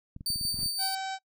clicks, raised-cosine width 5 ms, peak -29 dBFS, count 10, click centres 0.164 / 0.209 / 0.303 / 0.359 / 0.412 / 0.452 / 0.543 / 0.59 / 0.63 / 0.66 s
brown noise with exponential growth, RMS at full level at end -42 dBFS, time 0.24-0.64 s, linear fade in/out 2 ms, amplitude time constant 85 ms
sawtooth tone with tremolo, 4593 Hz, D8, 39 cents flat, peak -24 dBFS, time 0.26-0.95 s, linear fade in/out 2 ms, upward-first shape sine, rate 5.7 Hz, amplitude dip 45%
harmonic tone, 768 Hz, G5, 36 cents flat, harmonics 1 / 2 / 3 / 4 / 5 / 6 / 7 / 8 / 9 / 10, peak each -33 / -40 / -46 / -48 / -44 / -48 / -48 / -54 / -53 / -51 dBFS, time 0.78-1.19 s, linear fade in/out 50 ms
effects noise-tail reverb RT60 0.1 s tail -24 dB re dry

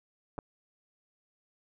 clicks, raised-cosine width 1 ms, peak -28 / -22 dBFS, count 2, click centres 0.381 / 0.388 s, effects none

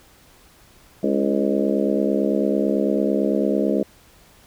harmonic tone with a mistuned harmonic, 69 Hz, C#2, 7 cents flat, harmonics 3 / 4 / 5 / 6 / 7 / 8 / 9, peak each -23 / -24 / -25 / -26 / -26 / -27 / -28 dBFS, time 1.03-3.83 s, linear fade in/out 5 ms, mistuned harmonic 5, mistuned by -46 cents, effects pink hiss -52 dBFS RMS until 4.46 s

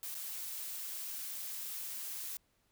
blue noise with dropouts, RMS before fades -42 dBFS, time 0.03-2.37 s, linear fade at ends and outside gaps 1 ms, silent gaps 0.145-0.151 s, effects pink hiss -75 dBFS RMS until 2.71 s

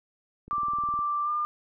click train, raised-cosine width 3 ms, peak -33 dBFS, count 11, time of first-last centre 0.48-0.99 s, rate 19.6 Hz
sine tone with pitch glide, 1176 to 1202.1 Hz, D6 to D6, +2 to +40 cents, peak -25 dBFS, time 0.51-1.45 s, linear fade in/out 0 ms, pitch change +38 cents, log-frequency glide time 1.24-1.3 s
effects none

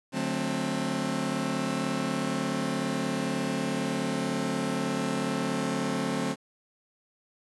sawtooth chord, D dominant seventh, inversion none, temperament just, 146.83 / 183.54 / 220.2 / 264.3 Hz, D3 / F#3 / A3 / C4, 0 / -14 / +2 / +18 cents, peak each -32 / -30 / -29 / -27 dBFS, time 0.12-6.36 s, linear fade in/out 50 ms, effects resampled to 24000 Hz + 9-bit

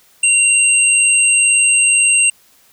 sine tone pair together, 2759 / 8261 Hz, F7 / C9, -22 / -23 cents, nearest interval octave + perfect fifth, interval 1899 cents, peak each -13 / -11 dBFS, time 0.23-2.3 s, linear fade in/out 5 ms, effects white hiss -51 dBFS RMS until 2.72 s

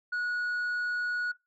sine tone, 1459 Hz, F#6, 25 cents flat, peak -26 dBFS, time 0.12-1.32 s, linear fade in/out 10 ms, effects noise-tail reverb RT60 0.2 s tail -20 dB re dry + tanh soft clip ceiling -28 dBFS

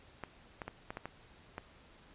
clicks, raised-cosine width 0.5 ms, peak -25 dBFS, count 7, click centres 0.237 / 0.618 / 0.68 / 0.905 / 0.971 / 1.056 / 1.581 s, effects pink hiss -60 dBFS RMS until 2.14 s + resampled to 8000 Hz

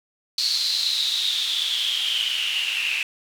white noise with band-pass filter sweep, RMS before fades -24 dBFS, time 0.38-3.03 s, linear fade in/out 2 ms, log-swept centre 4400 to 2600 Hz, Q 9.9, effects none

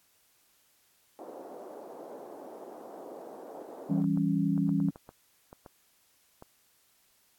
white band-pass noise, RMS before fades -45 dBFS, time 1.19-4.02 s, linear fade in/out 0 ms, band 290 to 710 Hz, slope 24 dB/octave
sine chord, C# diminished, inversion first, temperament equal, 164.81 / 196 / 277.2 Hz, E3 / G3 / C#4, 0 / 0 / 0 cents, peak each -29 dBFS, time 3.89-4.91 s, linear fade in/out 20 ms
clicks, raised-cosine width 1 ms, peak -32 dBFS, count 11, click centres 4.042 / 4.174 / 4.578 / 4.692 / 4.802 / 4.886 / 4.959 / 5.091 / 5.529 / 5.662 / 6.424 s
effects white hiss -67 dBFS RMS until 7.38 s + AAC 64 kbps

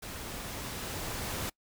pink noise with level ramp, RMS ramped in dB -42 to -35 dBFS, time 0.02-1.5 s, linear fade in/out 10 ms, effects noise-tail reverb RT60 0.1 s tail -24 dB re dry

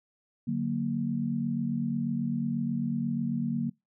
sine chord, D augmented, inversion none, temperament equal, 146.83 / 185 / 233.1 Hz, D3 / F#3 / A#3, 0 / 0 / 0 cents, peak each -33 / -33 / -29 dBFS, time 0.47-3.7 s, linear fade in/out 10 ms, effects noise-tail reverb RT60 0.2 s tail -25 dB re dry

